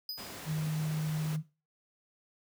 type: tone with exponential decay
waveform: square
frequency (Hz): 4978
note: D#8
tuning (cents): 0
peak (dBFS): -34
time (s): 0.09-0.5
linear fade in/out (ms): 2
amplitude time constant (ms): 87
type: noise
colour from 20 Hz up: pink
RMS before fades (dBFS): -44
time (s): 0.17-1.37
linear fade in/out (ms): 20
type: tone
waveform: sine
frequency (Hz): 155.2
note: D#3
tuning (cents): -4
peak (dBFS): -29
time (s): 0.45-1.43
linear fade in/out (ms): 50
effects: noise-tail reverb RT60 0.3 s tail -17 dB re dry + high-pass 100 Hz 12 dB/octave